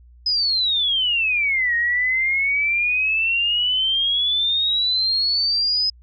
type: exponential two-way sweep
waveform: sine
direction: down then up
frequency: 5090 to 1864.7 to 5090 Hz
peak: -17 dBFS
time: 0.26-5.9 s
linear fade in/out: 5 ms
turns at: 1.75 s
effects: added 60 Hz sine -45 dBFS peak until 6.02 s